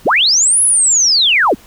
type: linear two-way sweep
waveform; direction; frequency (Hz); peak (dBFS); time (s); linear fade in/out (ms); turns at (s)
sine; up then down; 61.8 to 10660 to 132.3; -8; 0.05-1.55; 20; 0.62
effects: pink hiss -43 dBFS RMS until 1.66 s

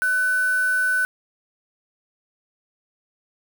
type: tone with quantisation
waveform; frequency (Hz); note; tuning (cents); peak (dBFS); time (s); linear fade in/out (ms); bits
sine; 1500; F#6; +23; -18; 0.02-1.05; 0; 5
effects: none

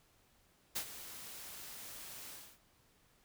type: noise with ADSR envelope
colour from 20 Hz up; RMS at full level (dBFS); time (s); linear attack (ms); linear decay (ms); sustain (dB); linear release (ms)
white; -36; 0.75-2.59; 14; 78; -13; 290
effects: pink hiss -70 dBFS RMS until 3.24 s

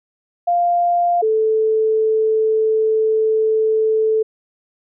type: tone pair in turn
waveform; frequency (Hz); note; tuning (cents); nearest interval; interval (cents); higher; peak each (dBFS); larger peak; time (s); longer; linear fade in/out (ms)
sine; 698 / 438.3; F5 / A4; -1 / -7; minor sixth; 806; first; -13; neither; 0.47-1.22 / 1.22-4.23; second; 10
effects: none

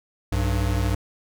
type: tone pair together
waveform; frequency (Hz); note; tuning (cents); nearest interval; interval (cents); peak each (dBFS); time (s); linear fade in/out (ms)
square; 61.8 / 98.7; B1 / G2; +2 / +12; minor sixth; 810; -24; 0.32-0.95; 5
effects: none

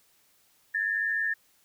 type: tone pair together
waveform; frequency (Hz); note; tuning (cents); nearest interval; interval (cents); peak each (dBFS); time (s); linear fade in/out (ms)
sine; 1692.4 / 1793; G#6 / A6; +32 / +32; minor second; 100; -30 / -27; 0.74-1.34; 10
effects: white hiss -65 dBFS RMS until 1.64 s

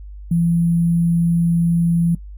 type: tone with sample-and-hold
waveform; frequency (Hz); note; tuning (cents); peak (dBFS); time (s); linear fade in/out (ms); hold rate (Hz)
sine; 169.5; E3; +49; -13; 0.31-2.15; 5; 11025
effects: noise-tail reverb RT60 0.1 s tail -21 dB re dry + added 50 Hz sine -32 dBFS peak until 2.37 s

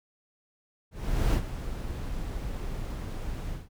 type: noise with ADSR envelope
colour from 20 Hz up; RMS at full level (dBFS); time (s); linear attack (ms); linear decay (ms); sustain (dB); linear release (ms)
brown; -22; 0.91-3.69; 430; 71; -12; 180
effects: none

